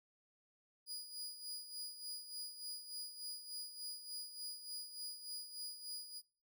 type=tone with tremolo; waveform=sawtooth; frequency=4905 Hz; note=D#8; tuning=26 cents flat; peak=-40 dBFS; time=0.86-6.22 s; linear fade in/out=50 ms; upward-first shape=sine; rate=3.4 Hz; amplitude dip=65%; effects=noise-tail reverb RT60 0.4 s tail -21 dB re dry